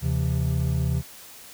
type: tone cluster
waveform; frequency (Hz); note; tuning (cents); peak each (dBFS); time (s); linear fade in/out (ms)
triangle; 77.9 / 132.1 / 168.3; D#2 / C3 / E3; +3 / +17 / +36; -24 / -22 / -27; 0.01-1.03; 50
effects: white hiss -45 dBFS RMS until 1.53 s